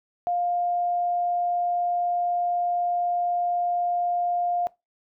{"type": "tone", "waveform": "sine", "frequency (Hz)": 704, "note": "F5", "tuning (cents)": 14, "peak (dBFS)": -22, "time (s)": [0.27, 4.67], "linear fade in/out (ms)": 0, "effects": ["noise-tail reverb RT60 0.2 s tail -20 dB re dry"]}